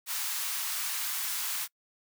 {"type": "high-pass noise", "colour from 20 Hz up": "white", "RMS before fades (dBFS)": -33, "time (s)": [0.06, 1.68], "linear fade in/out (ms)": 50, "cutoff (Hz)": 910, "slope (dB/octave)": 24, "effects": ["noise-tail reverb RT60 0.1 s tail -25 dB re dry"]}